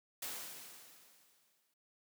white noise with exponential decay, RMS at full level -41 dBFS, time 0.22-1.74 s, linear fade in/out 5 ms, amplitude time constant 330 ms, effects high-pass 150 Hz 12 dB/octave

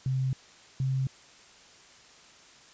sine tone pair in turn, 131.4 / 132.62 Hz, C3 / C3, +8 / +24 cents, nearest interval unison, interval 16 cents, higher second, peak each -25 dBFS, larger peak neither, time 0.06-0.33 / 0.8-1.07 s, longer neither, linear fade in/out 2 ms, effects white hiss -54 dBFS RMS until 2.73 s + resampled to 16000 Hz

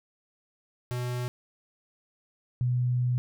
square / sine tone pair in turn, 123.47 / 123.97 Hz, B2 / B2, 0 / +7 cents, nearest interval unison, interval 7 cents, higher second, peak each -30 / -23 dBFS, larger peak second, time 0.91-1.28 / 2.61-3.18 s, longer second, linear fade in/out 0 ms, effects none

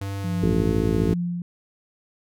square tone with vibrato, 98 Hz, G2, in tune, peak -28 dBFS, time 0.01-1.14 s, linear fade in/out 5 ms, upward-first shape sine, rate 1.7 Hz, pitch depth 14 cents each way
sine tone with tremolo, 174.61 Hz, F3, in tune, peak -22 dBFS, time 0.24-1.42 s, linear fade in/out 2 ms, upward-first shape triangle, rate 1.3 Hz, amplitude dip 80%
harmonic tone, 55 Hz, A1, in tune, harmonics 1 / 2 / 3 / 4 / 5 / 6 / 7 / 8, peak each -28 / -28 / -28 / -28 / -28 / -28 / -28 / -28 dBFS, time 0.42-1.14 s, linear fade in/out 10 ms
effects none

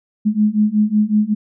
sine beating tone pair, 208.8 / 214.2 Hz, G#3 / A3, +10 / -46 cents, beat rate 5.4 Hz, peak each -16 / -15 dBFS, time 0.25-1.35 s, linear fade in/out 20 ms, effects none

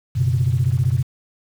sine chord, F# suspended fourth, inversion none, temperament equal, 92.5 / 123.47 / 138.59 Hz, F#2 / B2 / C#3, 0 / 0 / 0 cents, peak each -21 / -17 / -21 dBFS, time 0.15-1.03 s, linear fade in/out 20 ms, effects tanh soft clip ceiling -8 dBFS + 7-bit

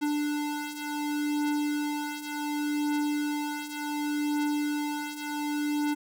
square beating tone pair, 294.8 / 295.48 Hz, D4 / D4, +7 / +11 cents, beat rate 0.68 Hz, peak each -34 / -30 dBFS, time 0.01-5.95 s, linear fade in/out 20 ms, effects none

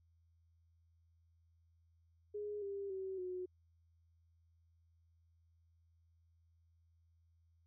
sine tone with pitch steps, 415.3 / 397.9 / 381.3 / 365.3 Hz, G#4 / G4 / G4 / F#4, 0 / +26 / -48 / -22 cents, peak -40 dBFS, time 2.34-3.46 s, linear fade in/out 10 ms, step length 280 ms, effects added 83 Hz sine -69 dBFS peak until 7.66 s

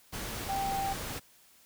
sine tone in noise, 784 Hz, G5, in tune, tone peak -30 dBFS, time 0.48-0.94 s, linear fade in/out 20 ms, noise pink, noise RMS -38 dBFS, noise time 0.12-1.2 s, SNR +5 dB, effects white hiss -61 dBFS RMS until 1.65 s

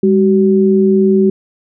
sine tone pair together, 202.1 / 379.4 Hz, G#3 / F#4, -47 / +43 cents, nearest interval major seventh, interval 1090 cents, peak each -10 dBFS, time 0.03-1.3 s, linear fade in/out 5 ms, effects none

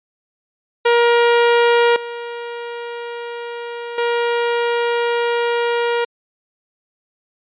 sawtooth tone with level steps, 473.2 Hz, A#4, 26 cents sharp, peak -7 / -22 / -12 dBFS, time 0.85-6.05 s, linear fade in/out 10 ms, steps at 1.96 / 3.98 s, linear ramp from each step 2 ms, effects resampled to 8000 Hz

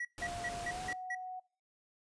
triangle tone bursts, 1931 Hz, B6, 39 cents flat, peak -34 dBFS, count 6, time 0-1.15 s, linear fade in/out 5 ms, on 50 ms, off 170 ms
pink noise, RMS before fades -45 dBFS, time 0.18-0.93 s, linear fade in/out 0 ms
sine tone with pitch glide, 699 to 739.3 Hz, F5 to F#5, +1 to -2 cents, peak -40 dBFS, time 0.21-1.4 s, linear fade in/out 10 ms, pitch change +97 cents, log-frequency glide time 0.67-0.81 s
effects noise-tail reverb RT60 0.4 s tail -23 dB re dry + resampled to 22050 Hz

